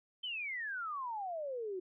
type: exponential sweep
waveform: sine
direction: down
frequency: 3136 to 356.4 Hz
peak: -37 dBFS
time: 0.23-1.8 s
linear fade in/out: 10 ms
effects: none